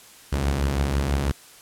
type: beating tone pair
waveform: sawtooth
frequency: 64.1 / 70.2 Hz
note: C2 / C#2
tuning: -35 / +22 cents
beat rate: 6.1 Hz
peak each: -24 / -18 dBFS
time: 0.32-1.32 s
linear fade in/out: 10 ms
effects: white hiss -48 dBFS RMS until 1.61 s + low-pass 12000 Hz 12 dB/octave